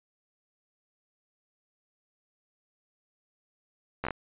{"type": "slowing click train", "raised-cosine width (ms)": 0.5, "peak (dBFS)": -16, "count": 5, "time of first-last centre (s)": [4.04, 4.107], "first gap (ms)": 12, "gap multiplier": 1.23, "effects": ["resampled to 8000 Hz"]}